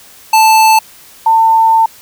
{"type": "tone pair in turn", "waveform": ["square", "sine"], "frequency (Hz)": [880, 897.5], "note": ["A5", "A5"], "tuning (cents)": [0, 34], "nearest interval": "unison", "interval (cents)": 34, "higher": "second", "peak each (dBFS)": -5, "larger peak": "neither", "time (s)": [[0.33, 0.79], [1.26, 1.86]], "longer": "second", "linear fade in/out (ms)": 5, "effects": ["white hiss -39 dBFS RMS until 2.01 s"]}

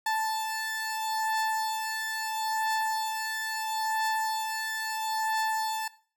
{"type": "beating tone pair", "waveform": "30% pulse", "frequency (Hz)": [879, 879.75], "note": ["A5", "A5"], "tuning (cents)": [-2, 0], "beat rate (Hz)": 0.75, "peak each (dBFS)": [-31, -27], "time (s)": [0.06, 5.88], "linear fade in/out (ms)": 5, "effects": ["noise-tail reverb RT60 0.4 s tail -17 dB re dry"]}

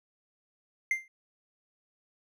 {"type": "tone with exponential decay", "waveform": "triangle", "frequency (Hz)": 2093, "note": "C7", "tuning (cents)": 0, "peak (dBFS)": -20, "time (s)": [0.91, 1.08], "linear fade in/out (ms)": 2, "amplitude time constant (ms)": 36, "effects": []}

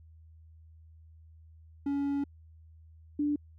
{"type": "tone pair in turn", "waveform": ["triangle", "sine"], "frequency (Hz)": [281.8, 292.9], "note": ["C#4", "D4"], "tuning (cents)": [29, -5], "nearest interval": "minor second", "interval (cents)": 66, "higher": "second", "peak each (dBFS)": -26, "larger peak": "neither", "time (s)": [[1.86, 2.24], [3.19, 3.36]], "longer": "first", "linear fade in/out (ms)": 5, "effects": ["added 80 Hz sine -52 dBFS peak until 3.58 s"]}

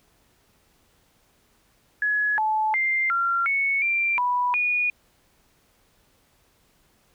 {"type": "tone with pitch steps", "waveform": "sine", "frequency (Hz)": [1689, 866, 2096, 1376, 2212, 2364, 984, 2453], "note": ["G#6", "A5", "C7", "F6", "C#7", "D7", "B5", "D#7"], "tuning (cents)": [29, -28, 2, -26, -4, 11, -7, -25], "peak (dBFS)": -20, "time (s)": [2.02, 4.9], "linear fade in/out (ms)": 2, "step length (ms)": 360, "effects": ["pink hiss -63 dBFS RMS until 7.14 s"]}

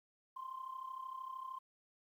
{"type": "tone with amplitude modulation", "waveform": "sine", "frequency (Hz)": 1046.5, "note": "C6", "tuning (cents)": 0, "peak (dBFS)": -39, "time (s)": [0.36, 1.59], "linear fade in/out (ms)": 10, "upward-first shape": "sine", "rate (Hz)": 33.1, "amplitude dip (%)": 75, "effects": ["tanh soft clip ceiling -37 dBFS", "12-bit"]}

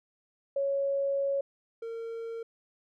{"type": "tone pair in turn", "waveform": ["sine", "triangle"], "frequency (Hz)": [554.4, 457.7], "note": ["C#5", "A#4"], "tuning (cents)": [0, -32], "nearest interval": "minor third", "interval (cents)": 332, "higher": "first", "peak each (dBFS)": [-26, -33], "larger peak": "first", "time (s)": [[0.56, 1.41], [1.82, 2.43]], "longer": "first", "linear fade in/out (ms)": 5, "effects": []}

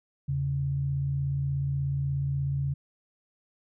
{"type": "tone pair together", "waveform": "sine", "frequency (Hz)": [81.39, 138], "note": ["E2", "C#3"], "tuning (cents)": [-21, -7], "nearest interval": "major sixth", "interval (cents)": 914, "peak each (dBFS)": [-35, -26], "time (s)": [0.28, 2.74], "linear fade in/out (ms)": 10, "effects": []}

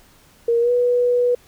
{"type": "tone with pitch glide", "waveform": "sine", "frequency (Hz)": [467.6, 488.9], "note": ["A#4", "B4"], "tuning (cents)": [5, -18], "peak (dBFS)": -14, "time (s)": [0.48, 1.35], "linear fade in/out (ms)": 5, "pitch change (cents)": 77, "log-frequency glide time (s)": [0.6, 0.71], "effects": ["pink hiss -52 dBFS RMS until 1.47 s"]}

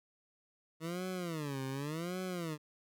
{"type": "tone with vibrato", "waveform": "20% pulse", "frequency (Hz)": 157.2, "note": "D#3", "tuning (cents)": 18, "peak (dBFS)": -32, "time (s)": [0.8, 2.58], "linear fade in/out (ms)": 50, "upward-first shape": "sine", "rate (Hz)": 0.88, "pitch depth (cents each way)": 290, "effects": []}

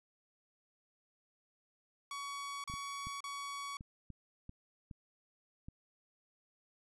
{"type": "tone bursts", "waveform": "sawtooth", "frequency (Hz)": 1125, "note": "C#6", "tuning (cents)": 25, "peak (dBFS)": -37, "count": 3, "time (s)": [2.11, 3.77], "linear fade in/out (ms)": 2, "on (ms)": 530, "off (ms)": 35}
{"type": "clicks", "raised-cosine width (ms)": 5, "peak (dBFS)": -35, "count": 8, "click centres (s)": [2.699, 2.739, 3.07, 3.809, 4.103, 4.494, 4.912, 5.685]}
{"effects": ["resampled to 24000 Hz"]}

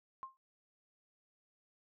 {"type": "tone with exponential decay", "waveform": "sine", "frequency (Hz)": 1060, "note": "C6", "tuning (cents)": 22, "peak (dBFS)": -39, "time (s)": [0.23, 0.37], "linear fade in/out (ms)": 0, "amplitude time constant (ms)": 30, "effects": ["noise-tail reverb RT60 0.1 s tail -19 dB re dry"]}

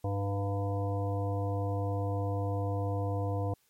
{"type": "harmonic tone with a mistuned harmonic", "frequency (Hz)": 100, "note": "G2", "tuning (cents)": 35, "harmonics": [1, 3, 5, 7, 9, 10], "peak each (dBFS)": [-30, -39, -37, -39, -46, -46], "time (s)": [0.04, 3.54], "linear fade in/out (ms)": 5, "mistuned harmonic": 5, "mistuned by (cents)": -16, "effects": ["white hiss -70 dBFS RMS until 3.69 s", "MP3 64 kbps"]}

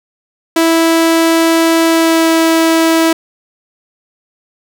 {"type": "tone with pitch glide", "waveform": "sawtooth", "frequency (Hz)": [328.7, 326.4], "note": ["E4", "E4"], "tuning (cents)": [-5, -17], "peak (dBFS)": -4, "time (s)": [0.56, 3.13], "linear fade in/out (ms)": 5, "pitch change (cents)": -12, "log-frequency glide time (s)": [1.85, 2.28], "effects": []}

